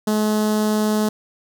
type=tone with notch filter; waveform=sawtooth; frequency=213.4 Hz; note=G#3; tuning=47 cents sharp; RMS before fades=-19 dBFS; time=0.07-1.09 s; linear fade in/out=5 ms; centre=2300 Hz; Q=0.92; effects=none